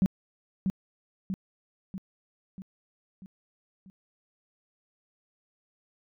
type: tone with echo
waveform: sine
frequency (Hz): 190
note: F#3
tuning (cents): +46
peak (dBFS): -18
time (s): 0.02-0.06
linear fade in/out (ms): 0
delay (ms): 640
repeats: 6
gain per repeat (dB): -5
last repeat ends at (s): 3.9
effects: tanh soft clip ceiling -14 dBFS